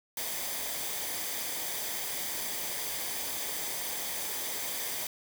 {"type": "noise with comb filter", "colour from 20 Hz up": "white", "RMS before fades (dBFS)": -35, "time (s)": [0.17, 5.07], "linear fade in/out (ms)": 2, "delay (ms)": 0.73, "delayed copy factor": -0.5, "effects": []}